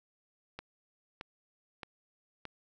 click train, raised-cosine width 0.3 ms, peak -25 dBFS, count 4, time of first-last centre 0.59-2.453 s, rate 1.61 Hz, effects none

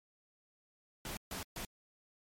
pink noise bursts at uneven times, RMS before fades -42 dBFS, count 3, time 1.05-1.17 / 1.31-1.43 / 1.56-1.65 s, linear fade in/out 2 ms, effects MP3 64 kbps

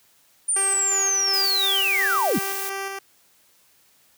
sine linear sweep, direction down, 9270 to 130 Hz, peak -19 dBFS, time 0.48-2.39 s, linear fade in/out 10 ms
10% pulse tone with tremolo, 391 Hz, G4, 4 cents flat, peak -19 dBFS, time 0.56-2.99 s, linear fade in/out 5 ms, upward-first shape square, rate 2.8 Hz, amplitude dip 30%
blue noise, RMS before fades -30 dBFS, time 1.33-2.7 s, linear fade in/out 10 ms
effects white hiss -59 dBFS RMS until 4.17 s + high-pass 60 Hz 12 dB/octave

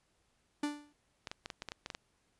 45% pulse tone with exponential decay, 293.7 Hz, D4, in tune, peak -30 dBFS, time 0.63-0.93 s, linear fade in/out 5 ms, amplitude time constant 65 ms
clicks, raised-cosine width 0.2 ms, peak -23 dBFS, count 10, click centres 1.272 / 1.315 / 1.459 / 1.502 / 1.621 / 1.687 / 1.719 / 1.861 / 1.902 / 1.949 s
effects pink hiss -75 dBFS RMS until 2.39 s + resampled to 24000 Hz

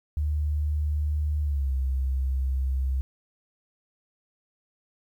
sine tone with pitch glide, 74.8 to 65.87 Hz, D2 to C2, +32 to +12 cents, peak -23 dBFS, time 0.17-3.01 s, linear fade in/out 0 ms, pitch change -220 cents, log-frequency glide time 1.41-1.73 s, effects 10-bit

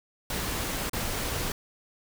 pink noise with dropouts, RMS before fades -31 dBFS, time 0.3-1.52 s, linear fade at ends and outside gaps 2 ms, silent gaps 0.896-0.932 s, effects none

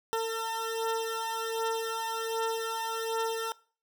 20% pulse beating tone pair, 450.7 / 452 Hz, A4 / A4, +42 / +47 cents, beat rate 1.3 Hz, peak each -27 / -29 dBFS, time 0.13-3.52 s, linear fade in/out 0 ms, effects noise-tail reverb RT60 0.4 s tail -21 dB re dry

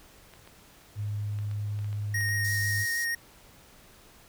clicks, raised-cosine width 0.3 ms, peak -33 dBFS, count 9, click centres 0.337 / 0.475 / 1.388 / 1.513 / 1.79 / 1.845 / 1.929 / 2.209 / 2.288 s
sine tone, 103.83 Hz, G#2, in tune, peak -29 dBFS, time 0.95-2.86 s, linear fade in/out 50 ms
square tone with vibrato, 1864.7 Hz, A#6, in tune, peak -28 dBFS, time 2.14-3.15 s, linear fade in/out 5 ms, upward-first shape sine, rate 6.1 Hz, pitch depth 12 cents each way
pink high-pass noise, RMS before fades -40 dBFS, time 2.44-3.05 s, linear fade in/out 10 ms, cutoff 4200 Hz, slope 48 dB/octave
effects pink hiss -55 dBFS RMS until 4.28 s

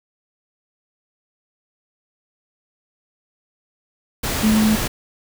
sine tone in noise, 216.6 Hz, A3, 27 cents flat, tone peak -13 dBFS, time 4.43-4.76 s, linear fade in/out 10 ms, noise pink, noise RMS -23 dBFS, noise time 4.23-4.88 s, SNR +7 dB, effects none

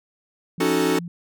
sine tone, 171.8 Hz, F3, 28 cents flat, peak -30 dBFS, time 0.58-1.08 s, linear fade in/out 2 ms
45% pulse chord, D# half-diminished seventh, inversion third, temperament equal, 277.2 / 311.1 / 370 / 440 Hz, C#4 / D#4 / F#4 / A4, 0 / 0 / 0 / 0 cents, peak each -24 dBFS, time 0.6-0.99 s, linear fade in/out 5 ms
effects none

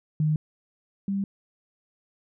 sine tone pair in turn, 153.7 / 197.29 Hz, D#3 / G3, -21 / +11 cents, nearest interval major third, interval 432 cents, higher second, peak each -20 / -24 dBFS, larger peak first, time 0.2-0.36 / 1.08-1.24 s, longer neither, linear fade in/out 2 ms, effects none

